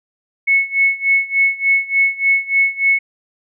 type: tone with tremolo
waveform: sine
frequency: 2200 Hz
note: C#7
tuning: 14 cents flat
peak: -9 dBFS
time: 0.47-2.99 s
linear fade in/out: 10 ms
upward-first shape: sine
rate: 3.4 Hz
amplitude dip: 90%
effects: none